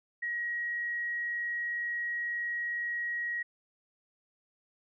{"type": "tone", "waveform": "sine", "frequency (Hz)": 1899, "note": "A#6", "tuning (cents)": 32, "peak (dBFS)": -31, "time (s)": [0.22, 3.43], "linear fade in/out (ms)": 10, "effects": []}